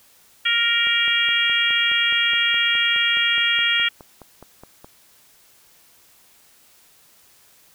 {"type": "harmonic tone", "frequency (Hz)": 467.8, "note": "A#4", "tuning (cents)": 6, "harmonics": [3, 4, 5, 6, 7], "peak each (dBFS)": [-25, -23, -23, -24, -21], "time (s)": [0.45, 3.89], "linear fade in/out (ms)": 10}
{"type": "click train", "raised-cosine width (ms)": 1, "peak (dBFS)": -26, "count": 20, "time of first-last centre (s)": [0.87, 4.845], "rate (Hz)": 4.78}
{"effects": ["white hiss -54 dBFS RMS until 7.74 s"]}